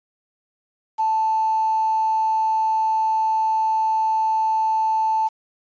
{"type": "tone with quantisation", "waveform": "sine", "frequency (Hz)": 880, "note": "A5", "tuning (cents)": 0, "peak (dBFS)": -17, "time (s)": [0.98, 5.29], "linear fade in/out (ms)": 20, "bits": 7, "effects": ["resampled to 16000 Hz"]}